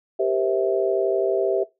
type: chord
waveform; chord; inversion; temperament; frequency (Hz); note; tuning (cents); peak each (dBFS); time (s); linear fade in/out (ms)
sine; C dominant seventh; second; just; 392.4 / 470.9 / 523.3 / 654.1; G4 / Bb4 / C5 / E5; +2 / +18 / 0 / -14; -22 / -28 / -27 / -23; 0.19-1.64; 10
effects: noise-tail reverb RT60 0.2 s tail -19 dB re dry